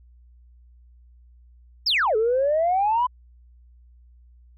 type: exponential two-way sweep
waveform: sine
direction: down then up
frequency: 5588 to 423.9 to 1019 Hz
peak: -17 dBFS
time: 1.86-3.07 s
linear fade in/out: 10 ms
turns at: 2.16 s
effects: tanh soft clip ceiling -14 dBFS + added 60 Hz sine -49 dBFS peak until 4.57 s